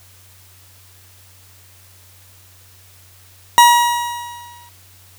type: tone with exponential decay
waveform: 40% pulse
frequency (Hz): 956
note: A#5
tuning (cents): +43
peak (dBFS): -3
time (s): 3.58-4.69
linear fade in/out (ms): 0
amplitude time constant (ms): 240
effects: added 93 Hz sine -48 dBFS peak until 5.18 s + white hiss -48 dBFS RMS until 5.18 s